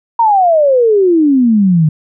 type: exponential sweep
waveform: sine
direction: down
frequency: 947 to 149.3 Hz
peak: -6 dBFS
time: 0.19-1.89 s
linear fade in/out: 5 ms
effects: none